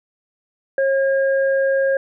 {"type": "tone pair together", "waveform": "sine", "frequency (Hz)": [542, 1622.3], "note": ["C#5", "G#6"], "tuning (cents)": [-39, -41], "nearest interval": "octave + perfect fifth", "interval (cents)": 1898, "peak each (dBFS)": [-15, -24], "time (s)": [0.78, 1.97], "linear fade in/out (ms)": 2, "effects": []}